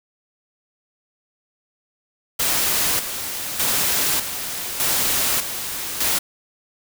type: noise with tremolo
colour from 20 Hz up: white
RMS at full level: -20 dBFS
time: 2.39-6.19 s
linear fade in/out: 10 ms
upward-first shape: square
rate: 0.83 Hz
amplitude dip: 60%
effects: none

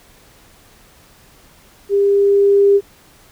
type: tone with level ramp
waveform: sine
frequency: 400.4 Hz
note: G4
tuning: 37 cents sharp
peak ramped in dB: -11 to -7 dBFS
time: 1.89-2.81 s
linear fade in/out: 50 ms
effects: pink hiss -48 dBFS RMS until 3.31 s

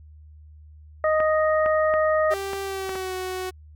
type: harmonic tone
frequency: 622.3 Hz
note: D#5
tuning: in tune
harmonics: 1 / 2 / 3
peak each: -19 / -25 / -29 dBFS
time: 1.04-2.34 s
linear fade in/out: 2 ms
type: clicks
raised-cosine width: 0.5 ms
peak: -17 dBFS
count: 6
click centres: 1.203 / 1.661 / 1.939 / 2.533 / 2.893 / 2.955 s
type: tone with pitch glide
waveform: sawtooth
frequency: 392 to 370.9 Hz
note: G4 to F#4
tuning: 0 to +4 cents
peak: -24 dBFS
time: 2.3-3.51 s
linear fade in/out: 20 ms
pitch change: -96 cents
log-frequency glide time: 2.63-3.14 s
effects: added 76 Hz sine -44 dBFS peak until 3.75 s

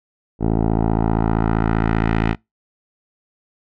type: tone with low-pass filter sweep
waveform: 10% pulse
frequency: 55.2 Hz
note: A1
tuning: 6 cents sharp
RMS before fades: -18 dBFS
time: 0.39-2.36 s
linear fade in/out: 50 ms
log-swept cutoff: 550 to 2400 Hz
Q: 1.4
effects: noise-tail reverb RT60 0.2 s tail -26 dB re dry

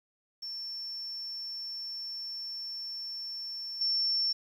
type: tone with level steps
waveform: sine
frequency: 5420 Hz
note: E8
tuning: 47 cents sharp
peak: -36 / -26 dBFS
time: 0.42-4.33 s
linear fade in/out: 10 ms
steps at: 3.81 s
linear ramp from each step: 2 ms
effects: 10-bit

